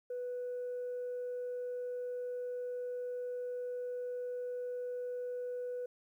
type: tone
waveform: sine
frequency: 493.9 Hz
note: B4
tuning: in tune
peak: -35 dBFS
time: 0.1-5.86 s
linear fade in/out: 5 ms
effects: tanh soft clip ceiling -34 dBFS + 12-bit